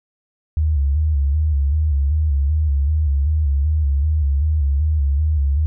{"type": "tone with vibrato", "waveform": "sine", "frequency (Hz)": 73.42, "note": "D2", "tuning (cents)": 0, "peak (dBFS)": -14, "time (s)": [0.57, 5.66], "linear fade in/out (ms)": 0, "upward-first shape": "square", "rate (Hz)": 2.6, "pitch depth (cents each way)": 89, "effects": []}